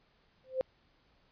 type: tone with exponential growth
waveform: sine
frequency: 520 Hz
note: C5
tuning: 11 cents flat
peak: -24 dBFS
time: 0.44-0.61 s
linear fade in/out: 0 ms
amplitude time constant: 36 ms
effects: pink hiss -69 dBFS RMS until 1.31 s + resampled to 11025 Hz